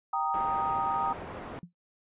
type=chord; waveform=sine; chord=Eb major; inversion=first; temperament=equal; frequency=784 / 932.3 / 1244.5 Hz; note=G5 / Bb5 / Eb6; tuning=0 / 0 / 0 cents; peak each=-31 dBFS; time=0.13-1.13 s; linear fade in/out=5 ms
type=low-pass noise; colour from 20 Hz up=white; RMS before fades=-41 dBFS; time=0.34-1.59 s; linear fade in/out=0 ms; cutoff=910 Hz; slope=12 dB/octave
type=tone with exponential decay; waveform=sine; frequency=174.61 Hz; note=F3; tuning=in tune; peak=-36 dBFS; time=1.63-1.73 s; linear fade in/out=2 ms; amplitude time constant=20 ms
effects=noise-tail reverb RT60 0.1 s tail -22 dB re dry + resampled to 8000 Hz